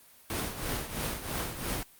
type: noise with tremolo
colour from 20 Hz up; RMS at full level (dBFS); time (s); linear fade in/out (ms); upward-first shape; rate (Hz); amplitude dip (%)
pink; -31; 0.3-1.83; 0; triangle; 3; 70
effects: white hiss -57 dBFS RMS until 1.99 s + Opus 32 kbps